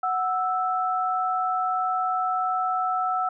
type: tone pair together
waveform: sine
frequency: 740 / 1318.5 Hz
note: F#5 / E6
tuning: 0 / 0 cents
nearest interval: minor seventh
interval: 1000 cents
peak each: -25 dBFS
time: 0.03-3.29 s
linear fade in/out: 5 ms
effects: none